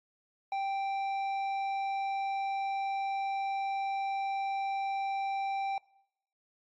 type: tone with tanh clipping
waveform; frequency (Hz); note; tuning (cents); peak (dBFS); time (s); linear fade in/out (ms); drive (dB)
sine; 784; G5; 0; -32; 0.52-5.78; 2; 9
effects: noise-tail reverb RT60 0.8 s tail -23 dB re dry + AAC 64 kbps